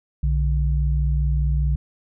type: tone pair together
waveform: sine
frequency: 61.3 / 146.22 Hz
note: B1 / D3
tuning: -12 / -7 cents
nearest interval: octave + minor third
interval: 1505 cents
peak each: -18 / -24 dBFS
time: 0.23-1.76 s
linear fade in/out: 5 ms
effects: none